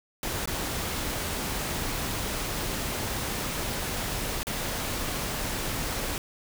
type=noise with dropouts; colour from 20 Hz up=pink; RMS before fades=-31 dBFS; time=0.23-6.18 s; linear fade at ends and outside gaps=1 ms; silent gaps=0.457-0.474 / 4.431-4.469 s; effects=none